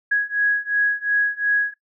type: beating tone pair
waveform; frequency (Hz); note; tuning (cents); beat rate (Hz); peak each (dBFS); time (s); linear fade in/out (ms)
sine; 1661.2 / 1664; G#6 / G#6; 0 / +3; 2.8; -21 / -20; 0.11-1.74; 10
effects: noise-tail reverb RT60 0.1 s tail -19 dB re dry